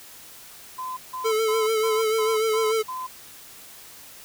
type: tone bursts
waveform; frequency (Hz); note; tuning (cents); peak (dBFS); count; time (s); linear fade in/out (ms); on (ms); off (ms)
sine; 1023; C6; -39; -29; 7; 0.78-3.07; 10; 190; 160
type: tone with vibrato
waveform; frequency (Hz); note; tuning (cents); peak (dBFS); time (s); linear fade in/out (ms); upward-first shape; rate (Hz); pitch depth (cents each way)
square; 440; A4; 0; -21; 1.24-2.83; 20; sine; 6.8; 38
effects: white hiss -45 dBFS RMS until 4.24 s